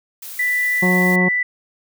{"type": "noise", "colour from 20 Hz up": "blue", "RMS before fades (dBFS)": -33, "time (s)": [0.22, 1.16], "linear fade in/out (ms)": 5}
{"type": "tone", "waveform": "sine", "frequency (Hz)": 1980, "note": "B6", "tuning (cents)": 4, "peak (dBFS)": -16, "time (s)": [0.39, 1.43], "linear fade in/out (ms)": 5}
{"type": "harmonic tone", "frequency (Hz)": 181.8, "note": "F#3", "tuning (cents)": -30, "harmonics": [1, 2, 3, 4, 5, 6], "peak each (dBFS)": [-16, -22, -26, -28, -30, -32], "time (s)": [0.82, 1.29], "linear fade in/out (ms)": 10}
{"effects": []}